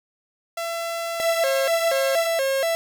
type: tone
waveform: sawtooth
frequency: 672 Hz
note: E5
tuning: 33 cents sharp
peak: -22 dBFS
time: 0.57-2.27 s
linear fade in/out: 5 ms
type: tone with vibrato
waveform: 45% pulse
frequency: 599 Hz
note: D5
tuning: 34 cents sharp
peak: -20 dBFS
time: 1.2-2.75 s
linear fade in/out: 0 ms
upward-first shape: square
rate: 2.1 Hz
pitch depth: 180 cents each way
effects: none